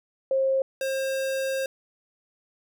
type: tone pair in turn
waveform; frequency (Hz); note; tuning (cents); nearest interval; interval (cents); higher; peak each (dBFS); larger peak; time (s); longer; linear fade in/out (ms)
sine / square; 534 / 534; C5 / C5; +35 / +35; unison; 0; neither; -20 / -26; first; 0.31-0.62 / 0.81-1.66; second; 2
effects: none